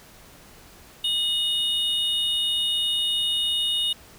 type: tone pair together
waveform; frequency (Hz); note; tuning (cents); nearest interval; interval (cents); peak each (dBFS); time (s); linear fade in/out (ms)
triangle; 2911 / 3668; F#7 / A#7; -29 / -29; major third; 400; -23; 1.04-3.93; 5
effects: pink hiss -49 dBFS RMS until 4.18 s